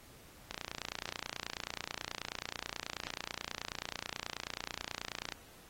click train, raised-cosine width 0.2 ms, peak -20 dBFS, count 142, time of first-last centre 0.51-5.322 s, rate 29.3 Hz, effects pink hiss -58 dBFS RMS until 5.69 s + AAC 48 kbps

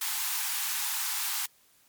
white high-pass noise, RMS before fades -31 dBFS, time 0.01-1.46 s, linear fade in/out 5 ms, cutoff 760 Hz, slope 96 dB/octave, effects white hiss -63 dBFS RMS until 1.88 s + MP3 96 kbps

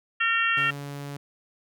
harmonic tone, 456.9 Hz, A#4, 35 cents flat, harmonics 3 / 4 / 5 / 6 / 7, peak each -26 / -25 / -35 / -26 / -33 dBFS, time 0.2-0.71 s, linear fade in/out 10 ms
sawtooth tone, 142.3 Hz, C#3, 46 cents sharp, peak -30 dBFS, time 0.57-1.17 s, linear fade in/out 5 ms
effects none

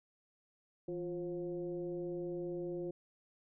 sine tone with frequency modulation, 350.5 Hz, F4, 6 cents sharp, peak -37 dBFS, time 0.88-2.91 s, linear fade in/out 5 ms, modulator 184 Hz, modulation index 0.79, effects none

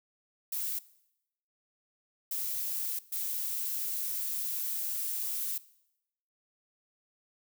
violet noise bursts at uneven times, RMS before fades -34 dBFS, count 3, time 0.52-0.79 / 2.31-2.99 / 3.12-5.58 s, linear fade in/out 5 ms, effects noise-tail reverb RT60 0.8 s tail -19 dB re dry

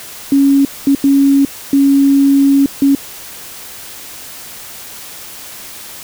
sine tone bursts at uneven times, 277.2 Hz, C#4, in tune, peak -6 dBFS, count 5, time 0.32-0.65 / 0.87-0.95 / 1.04-1.45 / 1.73-2.66 / 2.82-2.95 s, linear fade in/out 2 ms, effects white hiss -31 dBFS RMS until 6.03 s

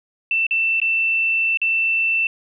sine tone with dropouts, 2673 Hz, E7, 23 cents sharp, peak -16 dBFS, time 0.31-2.27 s, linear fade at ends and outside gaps 2 ms, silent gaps 0.467-0.509 / 0.801-0.816 / 1.573-1.616 s, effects none

